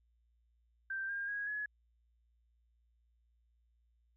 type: tone with pitch steps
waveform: sine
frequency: 1568 / 1608.4 / 1649.8 / 1692.2 Hz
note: G6 / G6 / G#6 / G#6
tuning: 0 / +44 / -12 / +32 cents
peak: -36 dBFS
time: 0.9-1.66 s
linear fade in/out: 5 ms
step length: 190 ms
effects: added 58 Hz sine -70 dBFS peak until 4.16 s